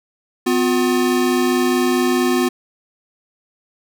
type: tone pair together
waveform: square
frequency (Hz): 252.4 / 357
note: B3 / F4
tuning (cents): +38 / +38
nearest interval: tritone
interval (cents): 600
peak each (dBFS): -18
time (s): 0.46-2.49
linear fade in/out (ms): 10
effects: none